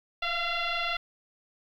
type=tone with frequency modulation; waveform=sine; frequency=698.5 Hz; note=F5; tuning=in tune; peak=-27 dBFS; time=0.22-0.97 s; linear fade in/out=5 ms; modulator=686 Hz; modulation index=4.5; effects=10-bit